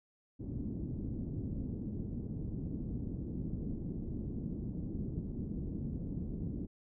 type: low-pass noise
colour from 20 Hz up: white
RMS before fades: -39 dBFS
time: 0.39-6.67 s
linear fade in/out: 20 ms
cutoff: 270 Hz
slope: 24 dB/octave
effects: none